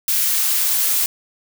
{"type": "noise with high-pass filter sweep", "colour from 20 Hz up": "blue", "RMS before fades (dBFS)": -18, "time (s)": [0.08, 1.06], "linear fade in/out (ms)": 2, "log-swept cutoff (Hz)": [1800, 280], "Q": 0.87, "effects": []}